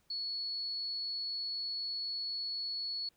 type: tone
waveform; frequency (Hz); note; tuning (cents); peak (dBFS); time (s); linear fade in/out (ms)
sine; 4392; C#8; -17; -35; 0.1-3.09; 5
effects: pink hiss -73 dBFS RMS until 3.16 s